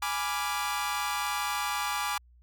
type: chord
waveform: sawtooth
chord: G# diminished seventh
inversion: none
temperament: equal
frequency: 830.6 / 987.8 / 1174.7 / 1396.9 Hz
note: G#5 / B5 / D6 / F6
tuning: 0 / 0 / 0 / 0 cents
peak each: -30 / -32 / -29 / -35 dBFS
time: 0.02-2.18 s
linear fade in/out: 5 ms
effects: added 60 Hz sine -55 dBFS peak until 2.42 s